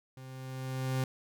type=tone with level ramp; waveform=40% pulse; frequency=130.7 Hz; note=C3; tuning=1 cent flat; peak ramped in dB=-45 to -27 dBFS; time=0.17-1.04 s; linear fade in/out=2 ms; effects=none